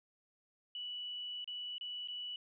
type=tone with dropouts; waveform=sine; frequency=2954 Hz; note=F#7; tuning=3 cents flat; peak=-40 dBFS; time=0.75-2.36 s; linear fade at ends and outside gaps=2 ms; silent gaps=1.444-1.476 / 1.782-1.81 / 2.075-2.084 s; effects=none